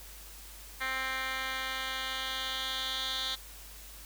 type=tone with band-pass filter sweep; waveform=10% pulse; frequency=262.6 Hz; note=C4; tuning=6 cents sharp; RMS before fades=-35 dBFS; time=0.8-3.36 s; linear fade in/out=20 ms; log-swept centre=2200 to 3600 Hz; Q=3.5; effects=added 50 Hz sine -50 dBFS peak until 4.05 s + white hiss -50 dBFS RMS until 4.05 s